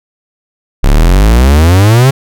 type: exponential sweep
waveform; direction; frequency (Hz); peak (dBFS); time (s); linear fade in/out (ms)
45% pulse; up; 32.7 to 138.59; -3; 0.83-2.11; 10
effects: none